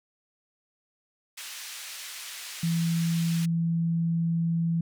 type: band-pass noise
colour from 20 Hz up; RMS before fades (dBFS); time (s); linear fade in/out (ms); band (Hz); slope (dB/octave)
pink; -40; 1.37-3.46; 10; 2200 to 12000; 12
type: tone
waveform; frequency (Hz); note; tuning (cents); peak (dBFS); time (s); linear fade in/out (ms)
sine; 166.8; E3; +21; -23; 2.63-4.81; 5
effects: none